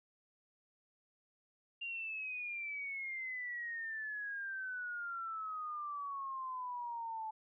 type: exponential sweep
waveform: sine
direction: down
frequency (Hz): 2794 to 868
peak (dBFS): -39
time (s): 1.81-7.31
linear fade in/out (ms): 10
effects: none